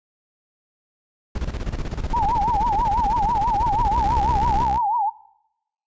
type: noise with tremolo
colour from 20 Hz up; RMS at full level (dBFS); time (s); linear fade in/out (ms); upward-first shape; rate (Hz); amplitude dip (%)
brown; -24; 1.35-4.65; 5; square; 16; 70
type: tone with vibrato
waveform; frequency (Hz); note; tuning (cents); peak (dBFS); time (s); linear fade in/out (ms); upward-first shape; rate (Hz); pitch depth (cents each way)
sine; 880; A5; 0; -18; 2.13-5.1; 10; triangle; 6.1; 210
type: tone with pitch glide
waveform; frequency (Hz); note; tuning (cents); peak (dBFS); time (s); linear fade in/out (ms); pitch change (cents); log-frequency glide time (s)
sawtooth; 63.1 to 64.28; B1 to C2; +38 to -30; -23; 3.94-4.78; 10; +32; 4.04-4.13
effects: noise-tail reverb RT60 0.8 s tail -20 dB re dry + resampled to 16000 Hz